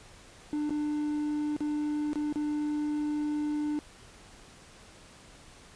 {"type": "tone with dropouts", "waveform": "triangle", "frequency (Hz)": 298.2, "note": "D4", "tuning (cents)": 27, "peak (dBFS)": -26, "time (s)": [0.53, 3.79], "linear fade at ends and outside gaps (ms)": 0, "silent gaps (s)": [[0.694, 0.706], [1.565, 1.606], [2.132, 2.157], [2.326, 2.358]], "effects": ["pink hiss -53 dBFS RMS until 5.75 s", "resampled to 22050 Hz"]}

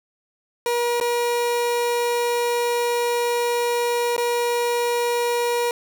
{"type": "tone with dropouts", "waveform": "30% pulse", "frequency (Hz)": 478.4, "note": "A#4", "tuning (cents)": 45, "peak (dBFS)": -17, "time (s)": [0.66, 5.71], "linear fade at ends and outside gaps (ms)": 1, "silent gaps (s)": [[1.001, 1.011], [4.165, 4.179]], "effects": []}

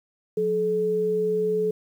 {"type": "tone pair together", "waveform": "sine", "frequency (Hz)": [179.7, 430.1], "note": ["F3", "A4"], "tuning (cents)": [50, -39], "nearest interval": "octave + minor third", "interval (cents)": 1511, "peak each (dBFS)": [-31, -21], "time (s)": [0.37, 1.71], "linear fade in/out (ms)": 5, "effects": ["9-bit"]}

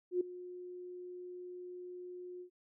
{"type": "tone with ADSR envelope", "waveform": "sine", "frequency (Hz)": 359.4, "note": "F4", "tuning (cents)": 50, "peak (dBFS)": -27, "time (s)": [0.11, 2.5], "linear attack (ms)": 97, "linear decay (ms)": 6, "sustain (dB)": -17, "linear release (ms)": 91, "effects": []}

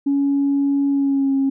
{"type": "tone with pitch glide", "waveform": "sine", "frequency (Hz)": [280, 271.7], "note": ["C#4", "C#4"], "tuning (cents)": [18, -35], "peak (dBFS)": -14, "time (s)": [0.06, 1.5], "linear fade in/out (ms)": 10, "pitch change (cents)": -53, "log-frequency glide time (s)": [0.89, 1.34], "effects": ["tanh soft clip ceiling -11 dBFS"]}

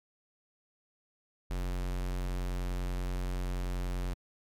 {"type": "tone", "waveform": "square", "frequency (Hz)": 45.21, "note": "F#1", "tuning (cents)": -39, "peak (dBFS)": -32, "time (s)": [1.5, 4.14], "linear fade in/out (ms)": 10, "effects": ["MP3 96 kbps"]}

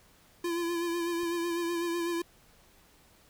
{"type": "tone with vibrato", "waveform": "square", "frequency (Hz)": 341.5, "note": "F4", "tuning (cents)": -39, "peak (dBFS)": -30, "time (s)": [0.44, 2.22], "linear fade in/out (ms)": 5, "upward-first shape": "sine", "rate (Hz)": 8, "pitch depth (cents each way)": 35}
{"type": "click", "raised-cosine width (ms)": 5, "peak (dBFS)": -40, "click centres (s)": 1.233}
{"effects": ["pink hiss -61 dBFS RMS until 3.29 s"]}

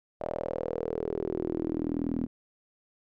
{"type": "tone with band-pass filter sweep", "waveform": "sawtooth", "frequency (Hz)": 40.46, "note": "E1", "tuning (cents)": -32, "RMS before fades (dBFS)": -32, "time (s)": [0.2, 2.27], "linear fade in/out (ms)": 20, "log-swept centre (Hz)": [620, 250], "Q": 5.4, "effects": []}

